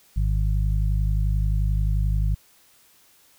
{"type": "harmonic tone", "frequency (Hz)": 51.4, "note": "G#1", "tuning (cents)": -17, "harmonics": [1, 2, 3], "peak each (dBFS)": [-20, -26, -30], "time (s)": [0.16, 2.35], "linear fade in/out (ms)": 10, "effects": ["white hiss -57 dBFS RMS until 3.38 s"]}